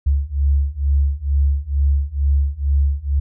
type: beating tone pair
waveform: sine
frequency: 69.2 / 71.4 Hz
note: C#2 / D2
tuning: -2 / -48 cents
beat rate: 2.2 Hz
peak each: -18 / -17 dBFS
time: 0.06-3.2 s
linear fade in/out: 10 ms
effects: none